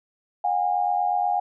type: tone pair together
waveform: sine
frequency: 721 / 809.3 Hz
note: F#5 / G#5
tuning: -45 / -45 cents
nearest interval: major second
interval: 200 cents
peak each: -23 dBFS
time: 0.44-1.4 s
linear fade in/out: 5 ms
effects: none